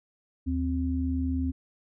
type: tone pair together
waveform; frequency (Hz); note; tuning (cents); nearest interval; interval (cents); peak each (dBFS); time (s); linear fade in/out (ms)
sine; 77.59 / 261.6; D#2 / C4; -4 / 0; octave + major sixth; 2104; -28; 0.46-1.52; 20
effects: none